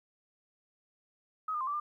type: tone with pitch steps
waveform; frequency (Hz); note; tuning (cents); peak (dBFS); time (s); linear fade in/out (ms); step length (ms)
sine; 1268 / 1210 / 1048 / 1162 / 1198; D#6 / D#6 / C6 / D6 / D6; +32 / -49 / +2 / -19 / +34; -31; 1.48-1.8; 5; 64
effects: 12-bit